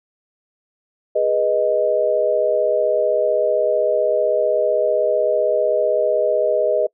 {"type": "chord", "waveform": "sine", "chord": "G# minor", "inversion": "none", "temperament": "equal with one note detuned", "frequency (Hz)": [415.3, 491, 622.3], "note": ["G#4", "B4", "D#5"], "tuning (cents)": [0, -10, 0], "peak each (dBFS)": [-22, -20, -17], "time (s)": [1.15, 6.87], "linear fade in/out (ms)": 10, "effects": ["noise-tail reverb RT60 0.1 s tail -25 dB re dry"]}